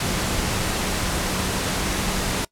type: tone in noise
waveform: sine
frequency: 187.2 Hz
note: F#3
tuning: 20 cents sharp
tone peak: -32 dBFS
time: 0-2.45 s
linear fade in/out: 5 ms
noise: pink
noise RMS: -24 dBFS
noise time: 0-2.45 s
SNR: -11 dB
effects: noise-tail reverb RT60 0.1 s tail -22 dB re dry + low-pass 11000 Hz 12 dB/octave